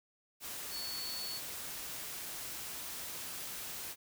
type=tone in noise; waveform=sine; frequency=4431 Hz; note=C#8; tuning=2 cents flat; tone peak=-40 dBFS; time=0.7-1.41 s; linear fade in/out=50 ms; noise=white; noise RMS=-43 dBFS; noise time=0.4-3.96 s; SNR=0 dB; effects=none